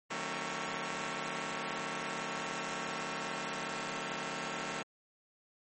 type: chord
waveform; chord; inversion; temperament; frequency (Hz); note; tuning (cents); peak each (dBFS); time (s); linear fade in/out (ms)
5% pulse; D# diminished seventh; none; just; 155.56 / 186.68 / 224 / 268.8; D#3 / F#3 / A3 / C4; 0 / +16 / +31 / +47; -32 / -32 / -30 / -31; 0.1-4.83; 10
effects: MP3 32 kbps